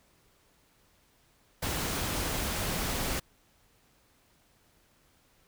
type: noise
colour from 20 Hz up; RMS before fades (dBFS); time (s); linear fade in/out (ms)
pink; -32; 1.62-3.2; 10
effects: pink hiss -66 dBFS RMS until 5.47 s